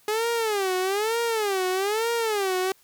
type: tone with vibrato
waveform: sawtooth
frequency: 415.3 Hz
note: G#4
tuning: in tune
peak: -19 dBFS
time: 0.08-2.72 s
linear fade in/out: 2 ms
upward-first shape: sine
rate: 1.1 Hz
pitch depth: 210 cents each way
effects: white hiss -59 dBFS RMS until 2.83 s